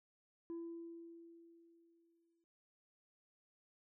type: tone with exponential decay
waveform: sine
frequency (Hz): 335.6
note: E4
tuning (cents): +31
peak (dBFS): -39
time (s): 0.5-2.44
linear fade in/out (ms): 0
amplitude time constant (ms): 420
effects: noise-tail reverb RT60 0.7 s tail -22 dB re dry + tanh soft clip ceiling -41 dBFS